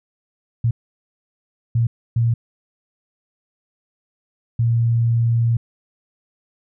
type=tone bursts at uneven times; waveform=sine; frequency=116.54 Hz; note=A#2; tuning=in tune; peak=-14 dBFS; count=4; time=0.64-0.71 / 1.75-1.87 / 2.16-2.34 / 4.59-5.57 s; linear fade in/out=5 ms; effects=none